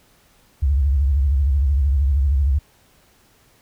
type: tone with vibrato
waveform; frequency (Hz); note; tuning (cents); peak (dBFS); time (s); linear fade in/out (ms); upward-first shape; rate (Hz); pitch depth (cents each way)
sine; 69.3; C#2; 0; -14; 0.62-2.59; 10; sine; 13; 150
effects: pink hiss -56 dBFS RMS until 3.61 s

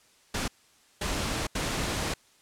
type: noise bursts at uneven times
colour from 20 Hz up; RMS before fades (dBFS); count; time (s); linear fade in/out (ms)
pink; -30; 3; 0.34-0.48 / 1.01-1.47 / 1.55-2.14; 5
effects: white hiss -61 dBFS RMS until 2.41 s + low-pass 9000 Hz 12 dB/octave

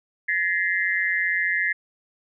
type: tone cluster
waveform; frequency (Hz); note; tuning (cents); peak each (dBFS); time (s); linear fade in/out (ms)
sine; 1713 / 1888 / 2075; A6 / A#6 / C7; -47 / +22 / -15; -25; 0.28-1.73; 10
effects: none

